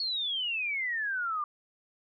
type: exponential sweep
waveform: sine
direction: down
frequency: 4421 to 1174.7 Hz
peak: -29 dBFS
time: 0-1.44 s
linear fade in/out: 2 ms
effects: none